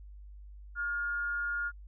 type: tone with amplitude modulation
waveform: sine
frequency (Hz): 1419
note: F6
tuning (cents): +27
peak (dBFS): -29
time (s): 0.75-1.72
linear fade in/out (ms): 50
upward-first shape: sine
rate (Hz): 299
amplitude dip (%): 35
effects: added 50 Hz sine -46 dBFS peak until 1.87 s